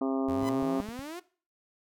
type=harmonic tone; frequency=134.1 Hz; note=C3; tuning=43 cents sharp; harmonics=2 / 3 / 4 / 5 / 6 / 7 / 8 / 9; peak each=-28 / -35 / -40 / -37 / -43 / -45 / -44 / -44 dBFS; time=0.01-0.81 s; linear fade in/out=5 ms
type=exponential sweep; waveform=sawtooth; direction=up; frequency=83.1 to 370 Hz; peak=-34 dBFS; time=0.28-1.2 s; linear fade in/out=10 ms
type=clicks; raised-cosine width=5 ms; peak=-31 dBFS; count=6; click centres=0.287 / 0.43 / 0.627 / 0.801 / 0.888 / 0.992 s
type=tone with exponential growth; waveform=sawtooth; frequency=1006 Hz; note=B5; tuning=32 cents sharp; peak=-30 dBFS; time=0.34-0.49 s; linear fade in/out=0 ms; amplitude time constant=32 ms
effects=noise-tail reverb RT60 0.4 s tail -19 dB re dry